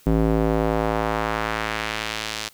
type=tone with band-pass filter sweep; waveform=square; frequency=54.6 Hz; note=A1; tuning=13 cents flat; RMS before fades=-23 dBFS; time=0.06-2.49 s; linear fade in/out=10 ms; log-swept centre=270 to 4800 Hz; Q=0.94; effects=white hiss -53 dBFS RMS until 2.53 s